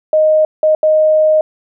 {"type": "tone bursts at uneven times", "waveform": "sine", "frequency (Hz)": 621, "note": "D#5", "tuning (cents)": -3, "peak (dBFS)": -7, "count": 3, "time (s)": [[0.13, 0.45], [0.63, 0.75], [0.83, 1.41]], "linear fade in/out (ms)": 2, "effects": []}